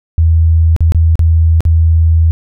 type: tone with dropouts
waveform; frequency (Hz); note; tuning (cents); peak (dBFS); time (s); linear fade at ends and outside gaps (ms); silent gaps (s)
sine; 81.5; E2; -19; -5; 0.18-2.31; 0; 0.764-0.806 / 0.921-0.947 / 1.155-1.193 / 1.606-1.652
effects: none